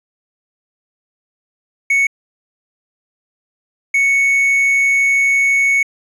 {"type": "tone bursts at uneven times", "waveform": "triangle", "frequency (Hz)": 2217, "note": "C#7", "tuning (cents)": 0, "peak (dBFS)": -9, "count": 2, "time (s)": [[1.9, 2.07], [3.94, 5.83]], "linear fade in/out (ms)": 5, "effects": ["resampled to 32000 Hz"]}